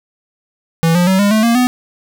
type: tone with pitch steps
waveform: square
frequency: 164.81 / 176.64 / 189.32 / 202.9 / 217.5 / 233.1 / 249.8 Hz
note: E3 / F3 / F#3 / G#3 / A3 / A#3 / B3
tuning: 0 / +20 / +40 / -40 / -20 / 0 / +20 cents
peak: -10 dBFS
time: 0.83-1.67 s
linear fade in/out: 0 ms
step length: 120 ms
effects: none